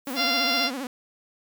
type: noise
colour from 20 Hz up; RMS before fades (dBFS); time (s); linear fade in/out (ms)
violet; -40; 0.05-0.69; 50
type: tone with vibrato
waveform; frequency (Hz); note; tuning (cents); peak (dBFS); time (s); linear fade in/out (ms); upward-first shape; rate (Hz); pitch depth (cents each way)
sawtooth; 263.1; C4; +10; -26; 0.07-0.87; 2; sine; 15; 140
type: harmonic tone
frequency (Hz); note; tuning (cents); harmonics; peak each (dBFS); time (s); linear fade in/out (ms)
693; F5; -14; 1 / 2 / 3 / 4 / 5 / 6 / 7 / 8; -30 / -30 / -30 / -30 / -30 / -30 / -30 / -30; 0.15-0.71; 50
effects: none